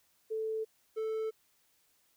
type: tone pair in turn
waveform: sine / triangle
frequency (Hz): 440 / 440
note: A4 / A4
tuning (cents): 0 / 0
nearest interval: unison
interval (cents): 0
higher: neither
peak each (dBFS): -32 / -30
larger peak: second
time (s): 0.3-0.65 / 0.96-1.31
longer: neither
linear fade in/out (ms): 20
effects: white hiss -71 dBFS RMS until 2.16 s